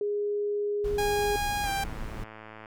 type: tone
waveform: sine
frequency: 412.3 Hz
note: G#4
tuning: 13 cents flat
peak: -26 dBFS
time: 0.01-1.36 s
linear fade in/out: 2 ms
type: noise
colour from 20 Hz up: brown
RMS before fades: -36 dBFS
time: 0.84-2.24 s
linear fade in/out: 5 ms
type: tone with pitch glide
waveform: sawtooth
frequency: 820 to 789.3 Hz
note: G#5 to G5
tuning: -22 to +12 cents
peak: -24 dBFS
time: 0.98-1.84 s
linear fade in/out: 5 ms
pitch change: -66 cents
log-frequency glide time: 1.64-1.69 s
type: click train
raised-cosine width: 0.5 ms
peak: -29 dBFS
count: 112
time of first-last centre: 1.64-2.658 s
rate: 109 Hz
effects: none